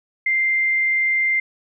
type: tone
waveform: sine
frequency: 2093 Hz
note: C7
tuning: in tune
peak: -16 dBFS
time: 0.26-1.4 s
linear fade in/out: 5 ms
effects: none